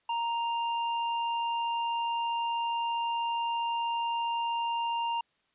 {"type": "tone", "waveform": "square", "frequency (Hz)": 932.3, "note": "A#5", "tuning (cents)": 0, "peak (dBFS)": -29, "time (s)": [0.09, 5.21], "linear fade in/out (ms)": 5, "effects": ["white hiss -72 dBFS RMS until 5.54 s", "resampled to 8000 Hz"]}